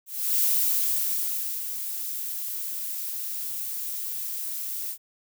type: noise with ADSR envelope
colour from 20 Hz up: violet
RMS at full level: -22 dBFS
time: 0.06-4.98 s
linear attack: 340 ms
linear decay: 1200 ms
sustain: -10 dB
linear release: 73 ms
effects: none